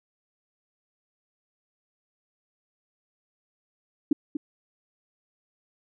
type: tone with echo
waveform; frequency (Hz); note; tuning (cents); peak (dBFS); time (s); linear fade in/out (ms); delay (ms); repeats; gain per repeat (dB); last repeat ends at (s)
sine; 293.8; D4; +1; -16; 4.11-4.13; 5; 240; 1; -9; 4.37
effects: none